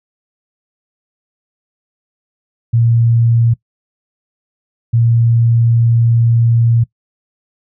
sine tone pair in turn, 116.5 / 116.5 Hz, A#2 / A#2, -1 / -1 cents, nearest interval unison, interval 0 cents, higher neither, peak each -8 dBFS, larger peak neither, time 2.73-3.54 / 4.93-6.84 s, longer second, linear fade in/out 10 ms, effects noise-tail reverb RT60 0.1 s tail -20 dB re dry

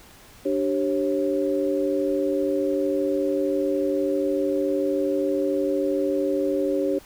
sine tone cluster, 294.2 / 387.3 / 544 Hz, D4 / G4 / C#5, +3 / -21 / -33 cents, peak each -25 dBFS, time 0.45-6.99 s, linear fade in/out 10 ms, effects pink hiss -49 dBFS RMS until 7.05 s

